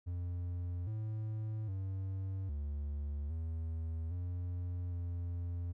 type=tone with pitch steps; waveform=triangle; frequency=88.1 / 108.8 / 95.6 / 72.4 / 81.2 / 88.6 / 86.9 Hz; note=F2 / A2 / G2 / D2 / E2 / F2 / F2; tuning=+16 / -19 / -43 / -24 / -26 / +25 / -8 cents; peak=-34 dBFS; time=0.06-5.73 s; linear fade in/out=20 ms; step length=810 ms; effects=none